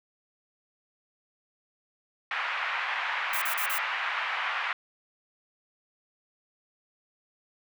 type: band-pass noise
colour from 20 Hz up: white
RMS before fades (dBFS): -31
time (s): 2.31-4.73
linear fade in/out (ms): 2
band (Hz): 850 to 2400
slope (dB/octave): 24
type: noise bursts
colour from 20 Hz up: violet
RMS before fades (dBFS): -32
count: 4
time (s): 3.33-3.784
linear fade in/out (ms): 5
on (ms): 88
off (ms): 34
effects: none